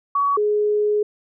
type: tone pair in turn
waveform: sine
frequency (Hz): 1129 / 418.9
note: C#6 / G#4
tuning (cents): +31 / +15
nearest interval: octave + perfect fourth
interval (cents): 1716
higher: first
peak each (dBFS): -16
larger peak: neither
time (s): 0.15-0.37 / 0.37-1.03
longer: second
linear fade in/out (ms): 5
effects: none